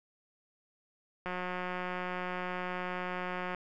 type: click train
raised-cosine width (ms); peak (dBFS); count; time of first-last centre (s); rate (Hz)
0.5; -22; 415; 1.26-3.547; 181
effects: none